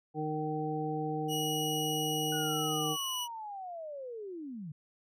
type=harmonic tone; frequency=154 Hz; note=D#3; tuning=17 cents flat; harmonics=1 / 2 / 3 / 5; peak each=-37 / -37 / -37 / -37 dBFS; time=0.14-2.97 s; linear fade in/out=50 ms
type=tone with pitch glide; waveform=sawtooth; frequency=2910 to 2939 Hz; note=F#7 to F#7; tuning=-29 to -12 cents; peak=-31 dBFS; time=1.28-3.28 s; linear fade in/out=50 ms; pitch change=+17 cents; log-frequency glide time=2.53-2.95 s
type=linear sweep; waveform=sine; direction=down; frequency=1480 to 140 Hz; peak=-39 dBFS; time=2.32-4.72 s; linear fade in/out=5 ms
effects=none